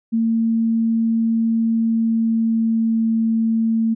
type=tone with pitch glide; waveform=sine; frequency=226.8 to 225.2 Hz; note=A#3 to A3; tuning=-47 to +40 cents; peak=-15 dBFS; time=0.12-3.95 s; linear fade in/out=20 ms; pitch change=-13 cents; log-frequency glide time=1.74-3.05 s; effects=none